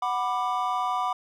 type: chord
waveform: triangle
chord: B minor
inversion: second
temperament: just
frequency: 740.8 / 987.8 / 1185.3 Hz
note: F#5 / B5 / D6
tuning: +2 / 0 / +16 cents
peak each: -27 / -27 / -27 dBFS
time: 0.02-1.13 s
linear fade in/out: 5 ms
effects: none